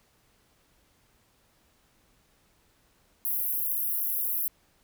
pink high-pass noise, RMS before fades -29 dBFS, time 3.25-4.48 s, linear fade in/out 0 ms, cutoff 11000 Hz, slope 96 dB/octave, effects pink hiss -66 dBFS RMS until 4.83 s

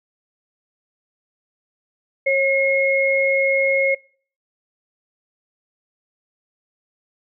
sine tone pair together, 543 / 2159 Hz, C#5 / C#7, -36 / -46 cents, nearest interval 2 octaves, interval 2390 cents, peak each -17 / -18 dBFS, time 2.26-3.95 s, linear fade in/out 10 ms, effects noise-tail reverb RT60 0.5 s tail -26 dB re dry

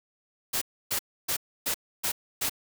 white noise bursts, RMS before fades -28 dBFS, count 6, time 0.53-2.496 s, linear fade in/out 10 ms, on 86 ms, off 290 ms, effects none

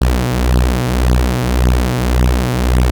sawtooth beating tone pair, 61.1 / 62.9 Hz, B1 / B1, -18 / +32 cents, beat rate 1.8 Hz, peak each -10 dBFS, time 0.01-2.91 s, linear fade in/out 10 ms, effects none

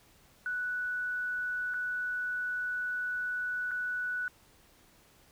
sine tone with dropouts, 1480 Hz, F#6, in tune, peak -31 dBFS, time 0.46-4.28 s, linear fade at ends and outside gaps 1 ms, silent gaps 1.738-1.742 / 3.71-3.715 s, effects pink hiss -62 dBFS RMS until 5.31 s

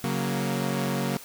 sawtooth chord, F# major, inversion second, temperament equal, 138.59 / 185 / 233.1 Hz, C#3 / F#3 / A#3, 0 / 0 / 0 cents, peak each -26 dBFS, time 0.04-1.17 s, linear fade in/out 0 ms, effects white hiss -45 dBFS RMS until 1.24 s

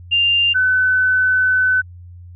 sine tone pair in turn, 2794 / 1510.3 Hz, F7 / F#6, 0 / +35 cents, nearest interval major seventh, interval 1065 cents, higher first, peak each -12 dBFS, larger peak neither, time 0.11-0.54 / 0.54-1.82 s, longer second, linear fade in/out 20 ms, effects added 88 Hz sine -35 dBFS peak until 2.35 s

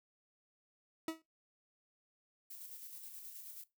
40% pulse tone with exponential decay, 322.2 Hz, E4, 39 cents flat, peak -32 dBFS, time 1.08-1.22 s, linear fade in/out 2 ms, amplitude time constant 30 ms
violet noise with tremolo, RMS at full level -49 dBFS, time 2.5-3.64 s, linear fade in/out 5 ms, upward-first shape square, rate 9.4 Hz, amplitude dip 35%
effects noise-tail reverb RT60 0.2 s tail -18 dB re dry

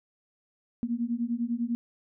sine beating tone pair, 231.2 / 241.2 Hz, A#3 / B3, -14 / -41 cents, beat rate 10 Hz, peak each -30 dBFS, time 0.83-1.75 s, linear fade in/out 0 ms, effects none

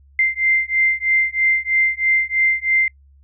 sine beating tone pair, 2086 / 2089.1 Hz, C7 / C7, -6 / -3 cents, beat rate 3.1 Hz, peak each -18 dBFS, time 0.19-2.88 s, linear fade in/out 2 ms, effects noise-tail reverb RT60 0.1 s tail -26 dB re dry + added 69 Hz sine -47 dBFS peak until 3.23 s

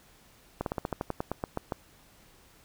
slowing click train, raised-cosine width 1 ms, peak -16 dBFS, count 13, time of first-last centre 0.61-1.722 s, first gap 52 ms, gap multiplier 1.1, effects pink hiss -59 dBFS RMS until 2.64 s

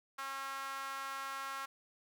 sawtooth tone with high-pass filter, 271.5 Hz, C#4, 36 cents flat, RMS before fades -42 dBFS, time 0.18-1.66 s, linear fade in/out 10 ms, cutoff 1200 Hz, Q 3.5, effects none

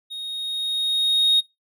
triangle tone with level ramp, 3733 Hz, A#7, 2 cents sharp, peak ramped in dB -29 to -11 dBFS, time 0.1-1.41 s, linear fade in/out 20 ms, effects noise-tail reverb RT60 0.2 s tail -24 dB re dry + tanh soft clip ceiling -9 dBFS

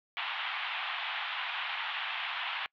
white band-pass noise, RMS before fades -36 dBFS, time 0.17-2.66 s, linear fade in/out 0 ms, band 750 to 3400 Hz, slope 48 dB/octave, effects noise-tail reverb RT60 0.1 s tail -26 dB re dry

